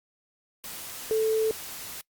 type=tone in noise; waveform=sine; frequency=440 Hz; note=A4; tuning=in tune; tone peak=-21 dBFS; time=1.11-1.51 s; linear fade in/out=0 ms; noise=white; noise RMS=-39 dBFS; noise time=0.64-2.01 s; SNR=+15 dB; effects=noise-tail reverb RT60 0.1 s tail -22 dB re dry + Opus 48 kbps